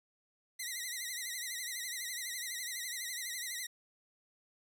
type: tone with vibrato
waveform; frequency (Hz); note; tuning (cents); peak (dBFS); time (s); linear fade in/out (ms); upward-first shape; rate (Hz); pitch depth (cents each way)
10% pulse; 1975.5; B6; 0; -29; 0.59-3.67; 10; triangle; 12; 120
effects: none

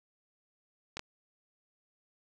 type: clicks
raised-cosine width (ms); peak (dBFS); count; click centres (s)
0.2; -20; 2; 0.97 / 0.994
effects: none

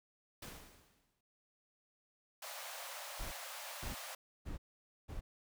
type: noise with exponential decay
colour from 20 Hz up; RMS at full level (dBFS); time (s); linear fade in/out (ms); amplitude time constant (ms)
pink; -46; 0.42-1.21; 5; 170
type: high-pass noise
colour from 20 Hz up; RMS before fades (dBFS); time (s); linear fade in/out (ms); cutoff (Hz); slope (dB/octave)
pink; -47; 2.42-4.15; 5; 530; 96
type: noise bursts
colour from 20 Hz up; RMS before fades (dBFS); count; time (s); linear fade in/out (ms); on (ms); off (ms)
brown; -43; 4; 3.19-5.21; 20; 130; 500
effects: none

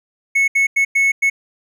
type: tone bursts at uneven times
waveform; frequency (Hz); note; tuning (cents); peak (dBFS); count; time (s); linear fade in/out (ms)
triangle; 2200; C#7; -14; -10; 5; 0.35-0.48 / 0.55-0.67 / 0.76-0.85 / 0.95-1.12 / 1.22-1.3; 10
effects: none

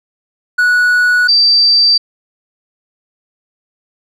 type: tone pair in turn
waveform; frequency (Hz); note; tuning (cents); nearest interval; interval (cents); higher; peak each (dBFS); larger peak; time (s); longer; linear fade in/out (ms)
triangle / sine; 1469 / 4664; F#6 / D8; -13 / -13; octave + minor sixth; 2000; second; -6; neither; 0.58-1.28 / 1.28-1.98; neither; 10
effects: none

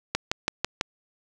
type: click train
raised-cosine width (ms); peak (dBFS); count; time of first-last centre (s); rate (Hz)
0.2; -6; 5; 0.15-0.811; 6.05
effects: none

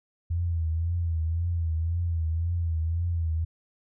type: tone with vibrato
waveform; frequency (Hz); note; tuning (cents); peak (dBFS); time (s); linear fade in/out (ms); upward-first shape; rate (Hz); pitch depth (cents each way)
sine; 83.3; E2; +19; -24; 0.3-3.45; 10; triangle; 1.9; 81
effects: none

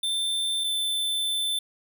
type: tone pair in turn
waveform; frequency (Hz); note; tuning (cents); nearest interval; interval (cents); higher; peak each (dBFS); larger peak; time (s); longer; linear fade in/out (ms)
square; 3559 / 3534; A7 / A7; +19 / +7; unison; 12; first; -25; neither; 0.03-0.64 / 0.64-1.59; second; 5
effects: none

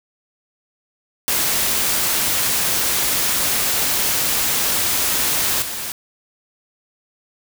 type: noise with level steps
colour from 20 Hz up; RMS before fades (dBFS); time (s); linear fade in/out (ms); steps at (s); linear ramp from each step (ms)
white; -19 / -27; 1.28-5.92; 0; 5.62; 2
effects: none

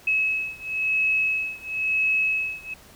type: beating tone pair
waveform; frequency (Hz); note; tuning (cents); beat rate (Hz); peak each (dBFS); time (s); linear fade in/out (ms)
sine; 2575 / 2575.98; E7 / E7; -41 / -41; 0.98; -24 / -25; 0.07-2.74; 5
effects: pink hiss -50 dBFS RMS until 2.95 s

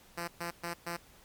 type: tone bursts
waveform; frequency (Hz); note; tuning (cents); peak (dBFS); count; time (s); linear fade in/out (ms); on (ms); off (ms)
5% pulse; 171.3; F3; -33; -24; 4; 0.17-0.97; 10; 110; 120
effects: pink hiss -59 dBFS RMS until 1.24 s + MP3 96 kbps

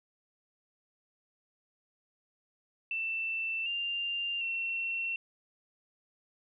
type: tone with pitch steps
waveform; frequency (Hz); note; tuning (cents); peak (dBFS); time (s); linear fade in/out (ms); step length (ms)
sine; 2670 / 2792 / 2714; E7 / F7 / E7; +22 / -1 / +50; -31; 2.91-5.16; 2; 750
effects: none

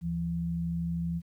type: tone pair together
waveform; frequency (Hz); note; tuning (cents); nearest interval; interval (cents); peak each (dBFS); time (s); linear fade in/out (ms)
sine; 76 / 168.85; D#2 / E3; -40 / +42; octave + major second; 1382; -38 / -29; 0.01-1.22; 50
effects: 11-bit

